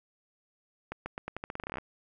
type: accelerating click train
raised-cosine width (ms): 0.5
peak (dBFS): -21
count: 17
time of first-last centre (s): 0.92-1.784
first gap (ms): 140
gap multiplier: 0.85
effects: none